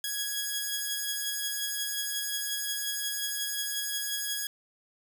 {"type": "tone pair together", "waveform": "10% pulse", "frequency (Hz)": [1661.2, 3328], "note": ["G#6", "G#7"], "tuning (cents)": [0, 3], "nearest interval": "octave", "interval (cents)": 1203, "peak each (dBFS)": [-25, -25], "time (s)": [0.04, 4.47], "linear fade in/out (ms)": 2, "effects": []}